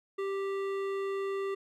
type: tone with hard clipping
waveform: sine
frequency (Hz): 392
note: G4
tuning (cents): 0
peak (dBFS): -33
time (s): 0.18-1.55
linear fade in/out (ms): 10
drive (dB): 13
effects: none